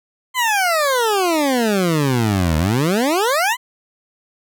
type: exponential two-way sweep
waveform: 20% pulse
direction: down then up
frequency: 1046.5 to 76 to 1046.5 Hz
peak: -10 dBFS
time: 0.34-3.57 s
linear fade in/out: 50 ms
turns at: 2.57 s
effects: none